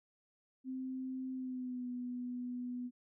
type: tone with pitch glide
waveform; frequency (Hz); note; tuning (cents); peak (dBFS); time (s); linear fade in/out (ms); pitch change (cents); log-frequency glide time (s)
sine; 259.9 to 246.9; C4 to B3; -11 to 0; -38; 0.64-2.91; 50; -89; 1.33-1.88
effects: none